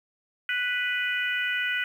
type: harmonic tone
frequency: 493.9 Hz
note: B4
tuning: in tune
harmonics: 3 / 4 / 5 / 6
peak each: -28 / -30 / -32 / -34 dBFS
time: 0.49-1.84 s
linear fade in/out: 2 ms
effects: 9-bit